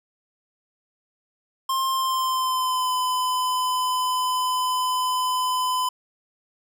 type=tone with pitch glide; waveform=square; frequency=1059 to 1011.8 Hz; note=C6 to B5; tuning=+21 to +42 cents; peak=-22 dBFS; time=1.69-5.89 s; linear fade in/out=5 ms; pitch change=-79 cents; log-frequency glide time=1.88-2.94 s; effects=none